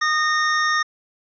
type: tone pair together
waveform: square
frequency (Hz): 1230.2 / 1841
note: D#6 / A#6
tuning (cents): -20 / -22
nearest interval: perfect fifth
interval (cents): 698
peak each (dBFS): -21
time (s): 0.01-0.83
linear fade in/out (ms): 10
effects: resampled to 16000 Hz